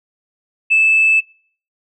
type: tone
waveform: sine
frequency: 2625 Hz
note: E7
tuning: 8 cents flat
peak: -8 dBFS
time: 0.7-1.21 s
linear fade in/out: 20 ms
effects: noise-tail reverb RT60 0.5 s tail -25 dB re dry + tanh soft clip ceiling -4 dBFS